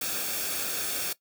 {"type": "noise with comb filter", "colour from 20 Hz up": "white", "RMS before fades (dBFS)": -31, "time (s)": [0.01, 1.13], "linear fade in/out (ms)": 5, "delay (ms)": 1, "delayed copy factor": -0.6, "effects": ["noise-tail reverb RT60 0.1 s tail -18 dB re dry"]}